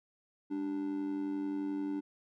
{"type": "tone with amplitude modulation", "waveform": "triangle", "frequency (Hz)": 293.7, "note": "D4", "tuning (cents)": 0, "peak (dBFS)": -28, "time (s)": [0.5, 2.01], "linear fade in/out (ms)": 20, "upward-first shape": "sine", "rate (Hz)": 91.4, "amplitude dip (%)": 65, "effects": []}